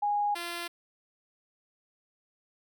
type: tone pair in turn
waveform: sine / 5% pulse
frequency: 824 / 344.1 Hz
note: G#5 / F4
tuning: -14 / -26 cents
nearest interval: octave + minor third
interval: 1512 cents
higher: first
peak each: -25 / -23 dBFS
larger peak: second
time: 0.02-0.35 / 0.35-0.68 s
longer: neither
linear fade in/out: 10 ms
effects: none